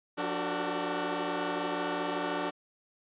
15% pulse tone cluster, 178.4 / 294.1 / 368.2 / 381.7 / 453.9 Hz, F3 / D4 / F#4 / G4 / A#4, +37 / +3 / -8 / -46 / -46 cents, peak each -34 / -27 / -32 / -33 / -32 dBFS, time 0.17-2.51 s, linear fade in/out 20 ms, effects resampled to 8000 Hz

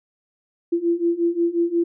sine beating tone pair, 337.6 / 343.2 Hz, E4 / F4, +41 / -30 cents, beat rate 5.6 Hz, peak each -22 / -20 dBFS, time 0.72-1.84 s, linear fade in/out 10 ms, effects none

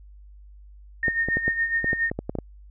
sine tone with tremolo, 1835 Hz, A#6, 28 cents flat, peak -19 dBFS, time 1.03-2.1 s, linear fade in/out 2 ms, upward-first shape sine, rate 7.2 Hz, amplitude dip 65%
clicks, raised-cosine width 2 ms, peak -14 dBFS, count 11, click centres 1.082 / 1.286 / 1.37 / 1.48 / 1.844 / 1.931 / 2.115 / 2.19 / 2.295 / 2.353 / 2.387 s
effects added 50 Hz sine -44 dBFS peak until 2.7 s

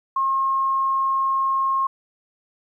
sine tone, 1075 Hz, C6, 47 cents sharp, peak -18 dBFS, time 0.16-1.87 s, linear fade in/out 5 ms, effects 10-bit

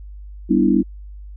sine chord, E minor seventh, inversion first, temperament equal, 196 / 246.9 / 293.7 / 329.6 Hz, G3 / B3 / D4 / E4, 0 / 0 / 0 / 0 cents, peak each -18 dBFS, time 0.49-0.83 s, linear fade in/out 20 ms, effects added 50 Hz sine -33 dBFS peak until 1.36 s

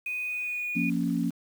sine tone with pitch glide, 2489 to 2455 Hz, D#7 to D#7, 0 to -24 cents, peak -29 dBFS, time 0.06-0.9 s, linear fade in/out 5 ms, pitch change -24 cents, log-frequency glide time 0.25-0.68 s
sine chord, Bb minor, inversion second, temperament equal, 174.61 / 233.1 / 277.2 Hz, F3 / Bb3 / Db4, 0 / 0 / 0 cents, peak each -29 dBFS, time 0.75-1.31 s, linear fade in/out 20 ms
effects 8-bit

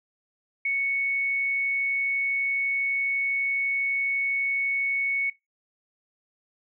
sine tone, 2217 Hz, C#7, in tune, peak -23 dBFS, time 0.65-5.3 s, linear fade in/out 5 ms, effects noise-tail reverb RT60 0.2 s tail -21 dB re dry

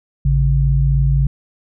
sine tone pair together, 55 / 138.59 Hz, A1 / C#3, 0 / 0 cents, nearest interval octave + major third, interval 1600 cents, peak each -14 dBFS, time 0.25-1.27 s, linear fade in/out 5 ms, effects none

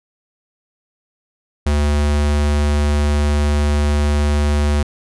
square tone, 73.42 Hz, D2, in tune, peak -14 dBFS, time 1.66-4.83 s, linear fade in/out 5 ms, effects resampled to 24000 Hz

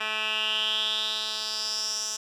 10% pulse tone with band-pass filter sweep, 216.3 Hz, A3, 29 cents flat, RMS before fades -29 dBFS, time 0-2.17 s, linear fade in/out 10 ms, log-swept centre 2300 to 6300 Hz, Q 5.6, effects none

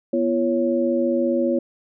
sine tone cluster, 245.4 / 340.3 / 553 Hz, B3 / F4 / C#5, -11 / -45 / -4 cents, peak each -22 dBFS, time 0.13-1.59 s, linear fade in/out 5 ms, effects none

